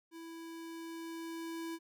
square tone with level ramp, 330.2 Hz, E4, 3 cents sharp, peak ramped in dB -47 to -39 dBFS, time 0.11-1.79 s, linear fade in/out 50 ms, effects none

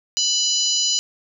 harmonic tone with a mistuned harmonic, 987.8 Hz, B5, in tune, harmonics 3 / 4 / 5 / 6 / 7, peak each -24 / -24 / -24 / -24 / -24 dBFS, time 0.17-0.99 s, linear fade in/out 0 ms, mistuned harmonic 4, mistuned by +46 cents, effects none

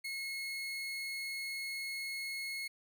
30% pulse tone, 2172 Hz, C#7, 36 cents flat, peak -35 dBFS, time 0.04-2.68 s, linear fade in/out 10 ms, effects none

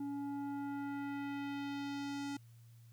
square tone with low-pass filter sweep, 282.1 Hz, C#4, 30 cents sharp, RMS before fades -41 dBFS, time 0-2.37 s, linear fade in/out 5 ms, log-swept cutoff 590 to 7600 Hz, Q 1.2, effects added 116 Hz sine -56 dBFS peak until 2.92 s + white hiss -72 dBFS RMS until 2.92 s

